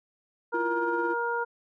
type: harmonic tone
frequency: 471.7 Hz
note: A#4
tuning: 20 cents sharp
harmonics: 1 / 2 / 3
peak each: -31 / -30 / -31 dBFS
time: 0.52-1.45 s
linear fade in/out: 20 ms
type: tone with tremolo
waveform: triangle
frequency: 343.4 Hz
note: F4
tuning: 29 cents flat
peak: -25 dBFS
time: 0.54-1.14 s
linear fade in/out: 5 ms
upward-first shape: triangle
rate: 18 Hz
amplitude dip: 65%
effects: none